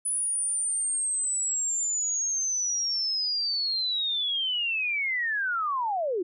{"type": "linear sweep", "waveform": "sine", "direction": "down", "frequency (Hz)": [9956, 329.6], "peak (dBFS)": -25, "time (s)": [0.05, 6.23], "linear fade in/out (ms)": 10, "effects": []}